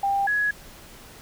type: tone pair in turn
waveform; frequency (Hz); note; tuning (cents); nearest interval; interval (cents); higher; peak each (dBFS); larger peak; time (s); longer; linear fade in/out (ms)
sine; 794 / 1677.1; G5 / G#6; +22 / +16; octave + minor second; 1294; second; -20; neither; 0.03-0.27 / 0.27-0.51; neither; 5
effects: pink hiss -46 dBFS RMS until 1.21 s